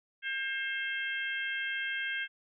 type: harmonic tone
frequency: 533 Hz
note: C5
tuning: 32 cents sharp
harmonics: 3 / 4 / 5 / 6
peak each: -34 / -38 / -41 / -41 dBFS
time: 0.22-2.28 s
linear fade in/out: 50 ms
effects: none